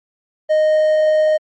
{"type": "tone", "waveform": "triangle", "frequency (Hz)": 619, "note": "D#5", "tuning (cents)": -9, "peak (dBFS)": -9, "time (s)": [0.49, 1.38], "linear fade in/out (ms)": 20, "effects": ["MP3 32 kbps"]}